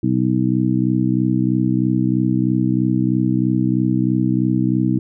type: harmonic tone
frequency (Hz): 63.1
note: B1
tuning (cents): +38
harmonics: 2 / 3 / 4 / 5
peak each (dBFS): -20 / -20 / -20 / -20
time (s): 0.03-4.99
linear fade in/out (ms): 5
effects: none